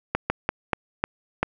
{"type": "slowing click train", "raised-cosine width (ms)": 0.5, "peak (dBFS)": -6, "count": 6, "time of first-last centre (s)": [0.15, 1.43], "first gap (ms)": 150, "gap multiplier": 1.27, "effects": []}